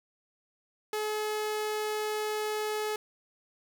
sawtooth tone, 426.5 Hz, G#4, 46 cents sharp, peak -26 dBFS, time 0.93-2.96 s, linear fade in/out 2 ms, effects none

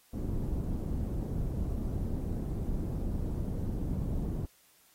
pink low-pass noise, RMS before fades -33 dBFS, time 0.13-4.46 s, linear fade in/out 10 ms, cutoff 260 Hz, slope 12 dB/octave, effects white hiss -64 dBFS RMS until 4.94 s + AAC 48 kbps

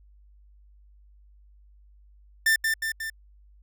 45% pulse tone with echo, 1785 Hz, A6, 24 cents sharp, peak -18 dBFS, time 2.46-2.56 s, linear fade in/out 5 ms, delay 180 ms, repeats 3, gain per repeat -4 dB, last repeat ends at 3.1 s, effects added 50 Hz sine -52 dBFS peak until 3.62 s

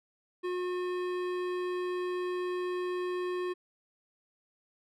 sine tone with hard clipping, 360.8 Hz, F#4, 44 cents flat, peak -33 dBFS, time 0.43-3.54 s, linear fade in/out 20 ms, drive 15 dB, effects none

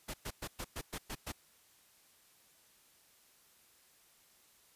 pink noise bursts, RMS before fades -41 dBFS, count 8, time 0.08-1.322 s, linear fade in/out 10 ms, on 59 ms, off 110 ms, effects white hiss -66 dBFS RMS until 4.75 s + resampled to 32000 Hz

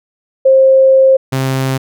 sine / sawtooth tone pair in turn, 531 / 132.75 Hz, C5 / C3, +25 / +25 cents, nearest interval 2 octaves, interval 2400 cents, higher first, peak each -4 / -9 dBFS, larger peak first, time 0.45-1.17 / 1.32-1.78 s, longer first, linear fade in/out 10 ms, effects none

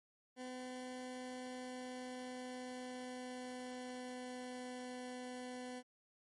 20% pulse tone with pitch glide, 253.5 to 250.6 Hz, B3 to B3, +45 to +25 cents, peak -40 dBFS, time 0.36-5.83 s, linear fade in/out 50 ms, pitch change -20 cents, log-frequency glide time 1.01-4.85 s, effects MP3 48 kbps

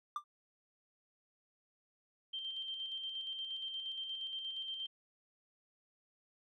triangle tone with exponential decay, 1186 Hz, D6, 17 cents sharp, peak -30 dBFS, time 0.16-0.24 s, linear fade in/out 2 ms, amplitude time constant 17 ms
sine tone with tremolo, 3142 Hz, G7, 3 cents sharp, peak -38 dBFS, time 2.33-4.87 s, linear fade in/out 10 ms, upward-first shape square, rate 8.5 Hz, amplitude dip 35%
effects none

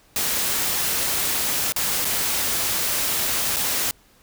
white noise with dropouts, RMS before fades -23 dBFS, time 0.16-3.91 s, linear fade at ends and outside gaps 1 ms, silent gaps 1.722-1.762 / 2.047-2.052 / 3.562-3.567 s, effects pink hiss -56 dBFS RMS until 4.22 s

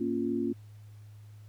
sine chord, Bb minor, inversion none, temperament equal, 233.1 / 277.2 / 349.2 Hz, Bb3 / Db4 / F4, 0 / 0 / 0 cents, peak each -32 dBFS, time 0-0.53 s, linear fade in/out 10 ms, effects added 105 Hz sine -47 dBFS peak until 1.48 s + pink hiss -66 dBFS RMS until 1.48 s

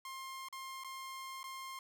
sawtooth tone with dropouts, 1061 Hz, C6, 24 cents sharp, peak -40 dBFS, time 0.05-1.79 s, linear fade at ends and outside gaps 2 ms, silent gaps 0.486-0.526 / 0.837-0.845 / 1.431-1.44 s, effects none

